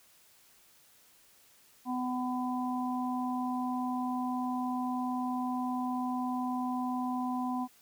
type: harmonic tone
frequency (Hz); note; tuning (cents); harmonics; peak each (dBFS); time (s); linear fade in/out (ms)
251.2; B3; +30; 1 / 3 / 4; -32 / -37 / -38; 1.85-7.68; 50
effects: white hiss -62 dBFS RMS until 7.81 s